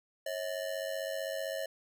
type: ring-modulated tone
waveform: square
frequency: 595 Hz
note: D5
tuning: 22 cents sharp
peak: -32 dBFS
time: 0.26-1.66 s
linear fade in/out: 5 ms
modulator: 47.8 Hz
effects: none

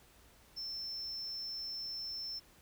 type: tone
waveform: triangle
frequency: 5340 Hz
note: E8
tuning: 22 cents sharp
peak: -38 dBFS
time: 0.56-2.4 s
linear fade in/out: 20 ms
effects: added 60 Hz sine -69 dBFS peak until 2.61 s + pink hiss -63 dBFS RMS until 2.61 s

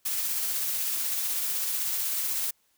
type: noise with tremolo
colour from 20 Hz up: blue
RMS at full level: -28 dBFS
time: 0.05-2.51 s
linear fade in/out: 10 ms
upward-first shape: triangle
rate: 16 Hz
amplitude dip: 25%
effects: white hiss -69 dBFS RMS until 2.77 s

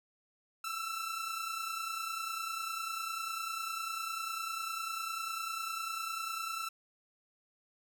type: tone pair together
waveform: sawtooth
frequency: 1318.5 / 1348.5 Hz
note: E6 / E6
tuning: 0 / +39 cents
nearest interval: unison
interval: 39 cents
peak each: -35 / -36 dBFS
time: 0.64-6.69 s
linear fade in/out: 5 ms
effects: none

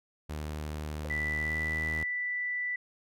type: tone with pitch glide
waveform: sawtooth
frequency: 76 to 78.68 Hz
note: D#2 to D#2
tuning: -40 to +20 cents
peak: -31 dBFS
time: 0.29-2.04 s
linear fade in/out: 10 ms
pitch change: +60 cents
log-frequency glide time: 1.35-1.55 s
type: tone with exponential decay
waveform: sine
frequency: 523.3 Hz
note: C5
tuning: in tune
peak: -35 dBFS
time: 1.05-1.14 s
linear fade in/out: 1 ms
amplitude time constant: 19 ms
type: tone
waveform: sine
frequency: 1975.5 Hz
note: B6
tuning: in tune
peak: -30 dBFS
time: 1.1-2.76 s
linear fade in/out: 5 ms
effects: none

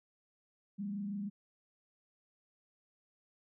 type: tone with frequency modulation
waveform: sine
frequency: 201.7 Hz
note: G3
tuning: 50 cents sharp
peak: -36 dBFS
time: 0.78-1.3 s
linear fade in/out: 20 ms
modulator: 26.4 Hz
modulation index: 0.48
effects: none

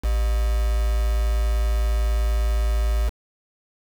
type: tone with quantisation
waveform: sine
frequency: 55.3 Hz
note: A1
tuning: 9 cents sharp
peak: -18 dBFS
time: 0.03-3.1 s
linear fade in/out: 20 ms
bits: 5
effects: none

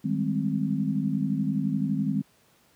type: chord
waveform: sine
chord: Ab major seventh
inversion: second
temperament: equal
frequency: 155.56 / 196 / 207.7 / 261.6 Hz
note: Eb3 / G3 / Ab3 / C4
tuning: 0 / 0 / 0 / 0 cents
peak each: -29 dBFS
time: 0.04-2.22 s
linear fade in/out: 10 ms
effects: pink hiss -62 dBFS RMS until 2.75 s + high-pass 100 Hz 12 dB/octave

